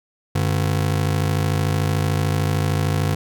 40% pulse ring-modulated tone, 120.7 Hz, B2, 39 cents flat, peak -14 dBFS, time 0.35-3.15 s, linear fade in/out 5 ms, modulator 26.7 Hz, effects none

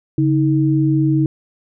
sine tone pair together, 140.8 / 316.1 Hz, C#3 / D#4, +27 / +27 cents, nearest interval octave + major second, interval 1400 cents, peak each -15 dBFS, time 0.18-1.26 s, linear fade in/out 2 ms, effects none

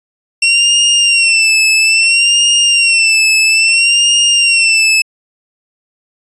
sawtooth tone with vibrato, 2718 Hz, F7, 48 cents flat, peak -4 dBFS, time 0.42-5.02 s, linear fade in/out 5 ms, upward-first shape sine, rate 0.6 Hz, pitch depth 71 cents each way, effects resampled to 22050 Hz

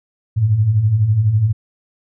sine beating tone pair, 98 / 110 Hz, G2 / A2, 0 / 0 cents, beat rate 12 Hz, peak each -20 / -12 dBFS, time 0.36-1.53 s, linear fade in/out 20 ms, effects none

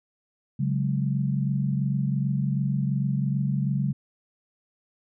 sine chord, C# suspended fourth, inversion none, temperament equal, 138.59 / 185 / 207.7 Hz, C#3 / F#3 / G#3, 0 / 0 / 0 cents, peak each -24 / -29 / -30 dBFS, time 0.59-3.93 s, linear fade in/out 10 ms, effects none

